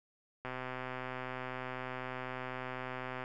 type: click train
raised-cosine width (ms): 0.5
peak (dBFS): -25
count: 358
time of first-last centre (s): 0.45-3.239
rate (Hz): 128
effects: none